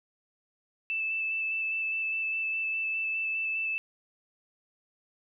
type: tone with vibrato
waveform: sine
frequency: 2637 Hz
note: E7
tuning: in tune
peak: -28 dBFS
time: 0.9-3.78 s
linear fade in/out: 0 ms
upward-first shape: square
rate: 4.9 Hz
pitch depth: 9 cents each way
effects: none